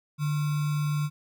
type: tone with sample-and-hold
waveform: sine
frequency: 148.6 Hz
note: D3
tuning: 21 cents sharp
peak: -24 dBFS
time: 0.18-1.1 s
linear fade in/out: 50 ms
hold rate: 1225 Hz
effects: none